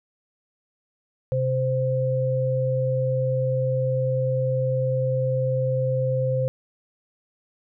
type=tone pair together; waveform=sine; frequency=129.9 / 519.6 Hz; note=C3 / C5; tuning=-12 / -12 cents; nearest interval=2 octaves; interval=2400 cents; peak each=-23 dBFS; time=1.32-6.48 s; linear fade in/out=0 ms; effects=none